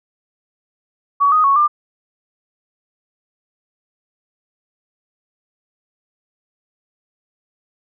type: tone with pitch steps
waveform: sine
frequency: 1130 / 1246 / 1108 / 1194 Hz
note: C#6 / D#6 / C#6 / D6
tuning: +33 / +2 / -1 / +28 cents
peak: -10 dBFS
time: 1.2-1.68 s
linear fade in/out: 20 ms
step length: 120 ms
effects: none